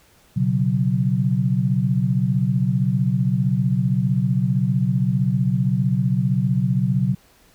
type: chord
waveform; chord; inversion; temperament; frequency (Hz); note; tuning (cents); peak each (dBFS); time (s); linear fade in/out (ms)
sine; B suspended second; none; just; 123.47 / 138.9 / 185.21; B2 / C#3 / F#3; 0 / +4 / +2; -21; 0.36-7.15; 10
effects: pink hiss -55 dBFS RMS until 7.54 s